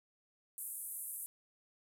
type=band-pass noise; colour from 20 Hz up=white; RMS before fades=-44 dBFS; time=0.58-1.26 s; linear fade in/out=0 ms; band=8900 to 13000 Hz; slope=48 dB/octave; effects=none